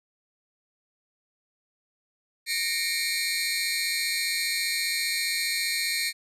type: tone cluster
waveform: sawtooth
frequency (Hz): 1851 / 2184 / 2347 / 4122 / 4313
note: A#6 / C#7 / D7 / C8 / C#8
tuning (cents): -13 / -26 / -2 / -27 / -48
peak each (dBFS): -29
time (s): 2.46-6.13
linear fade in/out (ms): 50
effects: resampled to 32000 Hz